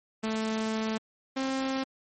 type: tone pair in turn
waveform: sawtooth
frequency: 220 / 266 Hz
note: A3 / C4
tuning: 0 / +29 cents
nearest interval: minor third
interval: 329 cents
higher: second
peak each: -24 dBFS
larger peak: neither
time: 0.23-0.98 / 1.36-1.84 s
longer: first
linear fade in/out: 10 ms
effects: MP3 32 kbps